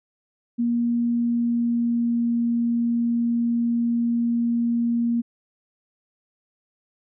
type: tone with pitch glide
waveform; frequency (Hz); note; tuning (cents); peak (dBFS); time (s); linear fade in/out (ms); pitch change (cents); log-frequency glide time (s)
sine; 236.7 to 235.1; A#3 to A#3; +27 to +15; -19; 0.58-5.22; 20; -12; 1.09-2.34
effects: none